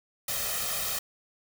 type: noise with comb filter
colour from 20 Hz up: white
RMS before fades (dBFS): -31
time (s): 0.28-0.99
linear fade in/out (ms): 5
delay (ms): 1.6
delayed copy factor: +0.85
effects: none